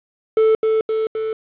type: tone with echo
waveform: triangle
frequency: 440 Hz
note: A4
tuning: in tune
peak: -9 dBFS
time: 0.37-0.55 s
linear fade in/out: 2 ms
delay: 260 ms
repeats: 3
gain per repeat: -3 dB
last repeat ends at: 1.33 s
effects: resampled to 8000 Hz + 7-bit